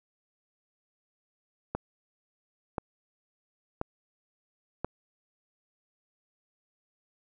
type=click train; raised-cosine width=1 ms; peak=-16 dBFS; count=4; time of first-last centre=1.75-4.846 s; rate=0.969 Hz; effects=none